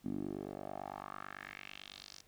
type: tone with band-pass filter sweep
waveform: 10% pulse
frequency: 49 Hz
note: G1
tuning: in tune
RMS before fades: -45 dBFS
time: 0.04-2.22 s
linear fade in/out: 20 ms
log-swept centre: 240 to 5700 Hz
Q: 3.1
effects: pink hiss -68 dBFS RMS until 2.27 s